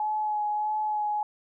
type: tone with vibrato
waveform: sine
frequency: 847 Hz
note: G#5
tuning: 34 cents sharp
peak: -25 dBFS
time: 0-1.23 s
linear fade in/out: 2 ms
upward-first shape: sine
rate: 1.6 Hz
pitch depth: 18 cents each way
effects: none